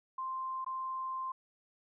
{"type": "tone with dropouts", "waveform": "sine", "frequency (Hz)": 1046.5, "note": "C6", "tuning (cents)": 0, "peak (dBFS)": -35, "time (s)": [0.18, 1.32], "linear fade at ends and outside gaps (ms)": 5, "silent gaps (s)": [0.646, 0.663], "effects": []}